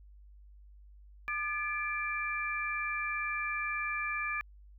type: tone cluster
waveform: sine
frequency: 1203 / 1720 / 2355 Hz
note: D6 / A6 / D7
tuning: +41 / -40 / +4 cents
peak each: -37 / -37 / -35 dBFS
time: 1.28-4.41 s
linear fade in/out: 0 ms
effects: added 50 Hz sine -52 dBFS peak until 4.78 s